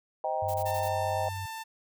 sine chord, C minor seventh, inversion none, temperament just, 523.3 / 627.9 / 784.9 / 941.9 Hz, C5 / Eb5 / G5 / Bb5, 0 / +16 / +2 / +18 cents, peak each -36 / -32 / -31 / -37 dBFS, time 0.24-1.29 s, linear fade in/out 2 ms
sine tone, 96.6 Hz, G2, 25 cents flat, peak -35 dBFS, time 0.42-1.46 s, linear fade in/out 5 ms
blue noise bursts, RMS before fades -42 dBFS, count 5, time 0.48-0.888 s, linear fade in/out 10 ms, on 64 ms, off 22 ms
sawtooth tone with pitch glide, 898 to 890.8 Hz, A5 to A5, +35 to +21 cents, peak -33 dBFS, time 0.65-1.64 s, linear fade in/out 20 ms, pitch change -14 cents, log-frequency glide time 0.77-1.39 s
effects none

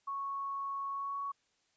sine tone with pitch glide, 1106 to 1118.2 Hz, C#6 to C#6, -4 to +15 cents, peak -35 dBFS, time 0.07-1.32 s, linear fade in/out 10 ms, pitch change +19 cents, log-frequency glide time 0.9-1.19 s, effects white hiss -75 dBFS RMS until 1.76 s + resampled to 16000 Hz

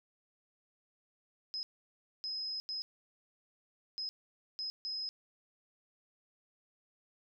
sine tone bursts at uneven times, 5090 Hz, D#8, 39 cents sharp, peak -36 dBFS, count 6, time 1.54-1.63 / 2.24-2.6 / 2.69-2.82 / 3.98-4.09 / 4.59-4.7 / 4.85-5.09 s, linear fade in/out 0 ms, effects none

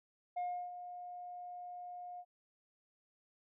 sine tone with ADSR envelope, 714 Hz, F5, 38 cents sharp, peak -32 dBFS, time 0.36-2.25 s, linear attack 15 ms, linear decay 330 ms, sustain -12 dB, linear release 56 ms, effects tanh soft clip ceiling -34 dBFS

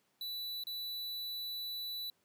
square tone with dropouts, 3960 Hz, B7, 4 cents sharp, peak -39 dBFS, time 0.21-2.1 s, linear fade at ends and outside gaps 2 ms, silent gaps 0.637-0.669 s, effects pink hiss -75 dBFS RMS until 2.24 s + high-pass 150 Hz 12 dB/octave

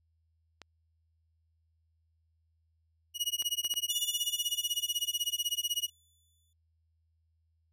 clicks, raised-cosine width 0.2 ms, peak -28 dBFS, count 4, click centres 0.617 / 3.423 / 3.647 / 3.739 s
sawtooth tone with tremolo, 2900 Hz, F#7, 35 cents flat, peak -24 dBFS, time 3.14-5.9 s, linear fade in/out 50 ms, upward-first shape sine, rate 16 Hz, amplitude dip 100%
15% pulse tone with exponential decay, 3481 Hz, A7, 19 cents flat, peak -28 dBFS, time 3.9-6.53 s, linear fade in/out 2 ms, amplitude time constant 570 ms
effects added 81 Hz sine -70 dBFS peak until 7.72 s

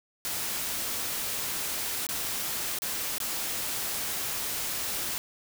white noise with dropouts, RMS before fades -32 dBFS, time 0.25-5.18 s, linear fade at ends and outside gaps 0 ms, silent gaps 2.067-2.089 / 2.787-2.82 / 3.182-3.202 s, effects none

